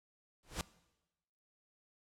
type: noise with exponential growth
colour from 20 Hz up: pink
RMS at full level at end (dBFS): -33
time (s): 0.43-0.61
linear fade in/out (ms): 1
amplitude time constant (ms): 37
effects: noise-tail reverb RT60 1.0 s tail -20 dB re dry + low-pass 10000 Hz 12 dB/octave